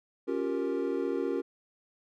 triangle chord, G half-diminished seventh, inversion second, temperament equal with one note detuned, 277.2 / 352.5 / 392 / 466.2 Hz, Db4 / F4 / G4 / Bb4, 0 / +16 / 0 / 0 cents, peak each -32 dBFS, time 0.27-1.42 s, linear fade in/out 20 ms, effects none

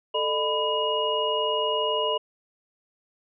sine tone cluster, 438.9 / 607 / 998 / 2877 Hz, A4 / D#5 / B5 / F#7, -4 / -43 / +18 / -49 cents, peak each -28 dBFS, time 0.14-2.18 s, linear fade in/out 10 ms, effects none

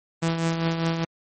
sawtooth tone with tremolo, 165.2 Hz, E3, 4 cents sharp, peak -16 dBFS, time 0.22-1.05 s, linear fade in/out 10 ms, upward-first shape triangle, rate 5 Hz, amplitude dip 55%, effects MP3 32 kbps

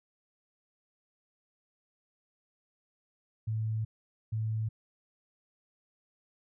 sine tone bursts at uneven times, 110 Hz, A2, in tune, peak -29 dBFS, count 2, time 3.47-3.85 / 4.32-4.69 s, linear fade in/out 10 ms, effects none

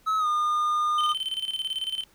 triangle tone with pitch glide, 1288 to 1215.7 Hz, E6 to D#6, -41 to -41 cents, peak -20 dBFS, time 0.06-1.14 s, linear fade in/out 20 ms, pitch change -100 cents, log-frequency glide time 0.18-0.27 s
triangle tone with tremolo, 3081 Hz, G7, 31 cents flat, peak -24 dBFS, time 0.98-2.04 s, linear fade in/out 5 ms, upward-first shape square, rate 18 Hz, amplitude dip 70%
effects pink hiss -60 dBFS RMS until 2.14 s

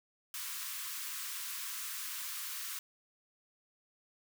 white high-pass noise, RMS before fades -41 dBFS, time 0.34-2.79 s, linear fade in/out 2 ms, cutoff 1000 Hz, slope 96 dB/octave, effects none

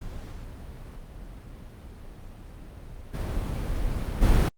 brown noise with level steps, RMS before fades -38 / -40 / -42 / -29 / -19 dBFS, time 0.01-4.49 s, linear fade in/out 10 ms, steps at 0.31 / 0.95 / 3.13 / 4.21 s, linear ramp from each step 20 ms, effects Opus 48 kbps

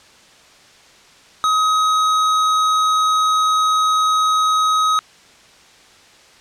square tone, 1266 Hz, D#6, 30 cents sharp, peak -14 dBFS, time 1.44-4.99 s, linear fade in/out 0 ms, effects white hiss -47 dBFS RMS until 6.4 s + low-pass 6000 Hz 12 dB/octave

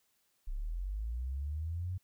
sine linear sweep, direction up, 30.93 to 94 Hz, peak -34 dBFS, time 0.47-1.98 s, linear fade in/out 10 ms, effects white hiss -75 dBFS RMS until 2.03 s

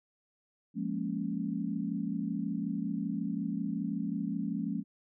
sine chord, Bb minor seventh, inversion second, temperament equal, 174.61 / 207.7 / 233.1 / 277.2 Hz, F3 / Ab3 / Bb3 / Db4, 0 / 0 / 0 / 0 cents, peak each -37 / -35 / -38 / -37 dBFS, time 0.74-4.84 s, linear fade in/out 50 ms, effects none

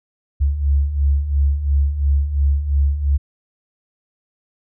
sine beating tone pair, 68.5 / 71.4 Hz, C#2 / D2, -20 / -48 cents, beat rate 2.9 Hz, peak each -21 / -15 dBFS, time 0.4-3.18 s, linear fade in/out 20 ms, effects none

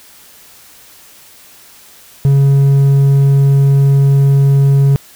sine tone with hard clipping, 138.59 Hz, C#3, in tune, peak -7 dBFS, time 2.25-4.96 s, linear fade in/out 0 ms, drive 3 dB, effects white hiss -41 dBFS RMS until 5.15 s

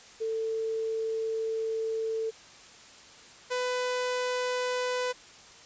sine / sawtooth tone pair in turn, 445.7 / 499.5 Hz, A4 / B4, +22 / +20 cents, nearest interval major second, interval 198 cents, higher second, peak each -28 / -24 dBFS, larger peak second, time 0.2-2.31 / 3.5-5.13 s, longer first, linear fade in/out 20 ms, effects white hiss -51 dBFS RMS until 5.65 s + resampled to 16000 Hz

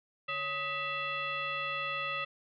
sine tone with frequency modulation, 1968 Hz, B6, 7 cents flat, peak -32 dBFS, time 0.28-2.25 s, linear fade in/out 10 ms, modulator 705 Hz, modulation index 1.7, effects none

